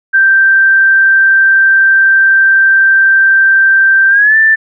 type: tone with pitch glide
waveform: sine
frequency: 1568 to 1770.2 Hz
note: G6 to A6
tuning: 0 to +10 cents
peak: -4 dBFS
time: 0.13-4.56 s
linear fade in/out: 20 ms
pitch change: +210 cents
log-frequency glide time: 4.09-4.36 s
effects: none